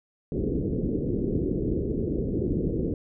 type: low-pass noise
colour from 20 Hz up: white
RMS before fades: -27 dBFS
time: 0.32-2.94 s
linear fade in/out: 2 ms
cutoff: 440 Hz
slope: 48 dB/octave
effects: none